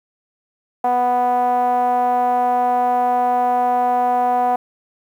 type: tone with low-pass filter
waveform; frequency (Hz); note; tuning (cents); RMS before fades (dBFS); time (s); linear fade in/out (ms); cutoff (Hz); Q
5% pulse; 246.9; B3; 0; -17; 0.84-4.56; 5; 800; 8.8
effects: 8-bit